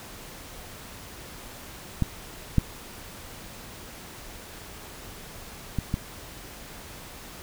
clicks, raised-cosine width 5 ms, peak -10 / -6 / -13 / -12 dBFS, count 4, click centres 2.023 / 2.583 / 5.787 / 5.941 s, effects pink hiss -43 dBFS RMS until 7.42 s

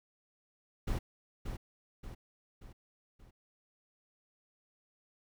brown noise with echo, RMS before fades -33 dBFS, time 0.87-0.99 s, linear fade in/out 10 ms, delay 580 ms, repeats 4, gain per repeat -6 dB, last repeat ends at 3.31 s, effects none

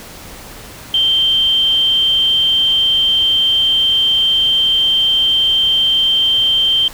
sine tone with amplitude modulation, 3136 Hz, G7, in tune, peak -9 dBFS, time 0.94-6.88 s, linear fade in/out 2 ms, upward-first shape sine, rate 292 Hz, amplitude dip 25%, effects pink hiss -34 dBFS RMS until 6.93 s

